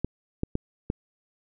clicks, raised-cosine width 3 ms, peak -13 dBFS, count 4, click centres 0.046 / 0.434 / 0.554 / 0.901 s, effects none

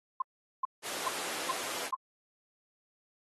sine tone bursts, 1046.5 Hz, C6, in tune, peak -27 dBFS, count 5, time 0.2-1.945 s, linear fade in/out 5 ms, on 21 ms, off 410 ms
pink high-pass noise, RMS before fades -38 dBFS, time 0.82-1.91 s, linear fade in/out 50 ms, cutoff 450 Hz, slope 12 dB/octave
effects AAC 32 kbps

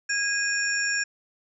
sine tone cluster, 1641 / 2482 / 5530 / 7150 Hz, G#6 / D#7 / F8 / A8, -21 / -5 / -18 / +27 cents, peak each -25 / -32 / -31 / -32 dBFS, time 0.09-1.04 s, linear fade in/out 10 ms, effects none

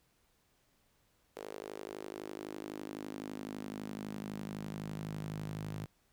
sawtooth tone with high-pass filter sweep, 51.91 Hz, G#1, in tune, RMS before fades -43 dBFS, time 1.36-5.86 s, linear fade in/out 5 ms, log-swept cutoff 450 to 130 Hz, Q 3.1, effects pink hiss -73 dBFS RMS until 6.12 s

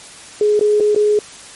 sine tone with dropouts, 419.3 Hz, G#4, 17 cents sharp, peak -10 dBFS, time 0.41-1.19 s, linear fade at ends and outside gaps 2 ms, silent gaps 0.594-0.61 / 0.8-0.805 / 0.948-0.961 s, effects white hiss -37 dBFS RMS until 1.55 s + MP3 48 kbps

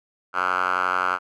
5% pulse tone with band-pass filter, 91.4 Hz, F#2, 21 cents flat, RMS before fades -23 dBFS, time 0.33-1.19 s, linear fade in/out 50 ms, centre 1400 Hz, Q 6.2, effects none

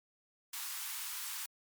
white high-pass noise, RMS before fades -41 dBFS, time 0.53-1.46 s, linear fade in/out 5 ms, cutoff 880 Hz, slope 48 dB/octave, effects MP3 96 kbps

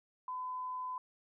sine tone, 1011 Hz, B5, 40 cents sharp, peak -37 dBFS, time 0.28-0.98 s, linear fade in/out 2 ms, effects none

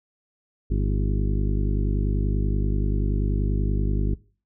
harmonic tone with a mistuned harmonic, 50.4 Hz, G1, 49 cents sharp, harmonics 1 / 2 / 3 / 4 / 5 / 6 / 7 / 8, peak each -21 / -27 / -31 / -33 / -35 / -37 / -38 / -39 dBFS, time 0.7-4.15 s, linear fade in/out 10 ms, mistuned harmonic 6, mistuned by +78 cents, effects noise-tail reverb RT60 0.4 s tail -22 dB re dry

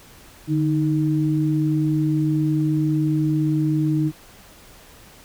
sine tone pair together, 149.64 / 311.8 Hz, D3 / D#4, +33 / +4 cents, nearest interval octave + minor second, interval 1271 cents, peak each -20 dBFS, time 0.47-4.12 s, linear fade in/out 50 ms, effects pink hiss -47 dBFS RMS until 5.24 s

